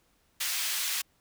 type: high-pass noise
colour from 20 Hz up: pink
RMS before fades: -31 dBFS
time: 0.4-1.02 s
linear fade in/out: 10 ms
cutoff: 2300 Hz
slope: 12 dB/octave
effects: pink hiss -69 dBFS RMS until 1.2 s